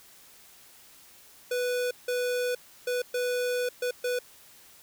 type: tone bursts at uneven times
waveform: square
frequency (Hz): 493.9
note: B4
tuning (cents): 0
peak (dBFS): -27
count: 6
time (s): 1.51-1.91 / 2.08-2.55 / 2.87-3.02 / 3.14-3.69 / 3.82-3.91 / 4.04-4.19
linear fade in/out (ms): 5
effects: white hiss -54 dBFS RMS until 4.82 s